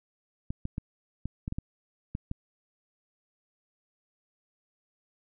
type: clicks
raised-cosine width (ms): 5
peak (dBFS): -20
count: 9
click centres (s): 0.505 / 0.654 / 0.781 / 1.256 / 1.479 / 1.524 / 1.585 / 2.151 / 2.314
effects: none